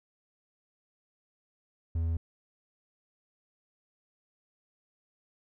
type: tone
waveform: triangle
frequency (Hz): 82.41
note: E2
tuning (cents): 0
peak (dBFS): -25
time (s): 1.95-2.17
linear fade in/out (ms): 5
effects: none